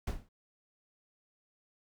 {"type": "noise with exponential decay", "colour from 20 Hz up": "brown", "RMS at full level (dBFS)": -27, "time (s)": [0.07, 0.29], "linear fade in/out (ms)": 5, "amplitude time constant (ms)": 46, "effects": []}